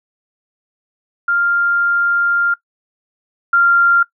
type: tone pair in turn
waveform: sine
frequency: 1396.9 / 1388.9 Hz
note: F6 / F6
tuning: 0 / -10 cents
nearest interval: unison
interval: 10 cents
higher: first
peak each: -12 / -8 dBFS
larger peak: second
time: 1.28-2.54 / 3.53-4.03 s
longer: first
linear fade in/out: 5 ms
effects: noise-tail reverb RT60 0.1 s tail -20 dB re dry